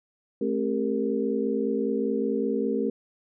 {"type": "tone cluster", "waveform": "sine", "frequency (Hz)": [218.1, 267.3, 398.8, 463.9], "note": ["A3", "C4", "G4", "A#4"], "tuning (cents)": [-15, 37, 30, -8], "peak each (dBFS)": -29, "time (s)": [0.41, 2.9], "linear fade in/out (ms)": 5, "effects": []}